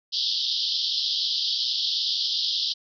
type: band-pass noise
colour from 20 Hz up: white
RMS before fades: -26 dBFS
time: 0.12-2.74 s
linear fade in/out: 20 ms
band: 3100 to 5200 Hz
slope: 96 dB/octave
effects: none